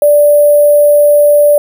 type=tone with sample-and-hold; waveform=sine; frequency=587 Hz; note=D5; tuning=1 cent flat; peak=-3 dBFS; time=0.02-1.58 s; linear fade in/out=2 ms; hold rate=11025 Hz; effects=none